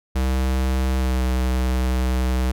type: tone with pitch glide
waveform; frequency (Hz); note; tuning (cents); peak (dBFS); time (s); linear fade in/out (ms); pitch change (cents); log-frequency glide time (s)
square; 65 to 63.52; C2 to B1; -11 to +49; -19; 0.15-2.52; 10; -40; 0.97-1.21
effects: none